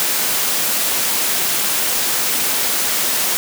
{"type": "high-pass noise", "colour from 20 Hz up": "white", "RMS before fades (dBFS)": -18, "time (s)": [0, 3.37], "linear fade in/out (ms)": 0, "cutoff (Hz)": 160, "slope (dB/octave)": 12, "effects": []}